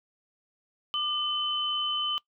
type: tone pair together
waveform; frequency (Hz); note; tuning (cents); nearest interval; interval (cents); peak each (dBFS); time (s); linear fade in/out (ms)
sine; 1196 / 3041; D6 / F#7; +31 / +47; octave + major third; 1616; -33 / -27; 0.94-2.18; 0
effects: noise-tail reverb RT60 0.1 s tail -21 dB re dry